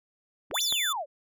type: exponential two-way sweep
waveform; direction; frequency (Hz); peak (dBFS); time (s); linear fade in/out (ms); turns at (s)
sine; up then down; 203.3 to 6320 to 531; -29; 0.5-1.06; 50; 0.62
type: clicks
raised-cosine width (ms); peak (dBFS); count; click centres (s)
0.5; -22; 2; 0.512 / 0.725
type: tone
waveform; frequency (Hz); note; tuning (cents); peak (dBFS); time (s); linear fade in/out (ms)
sawtooth; 3500; A7; -10; -24; 0.54-0.93; 10
effects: none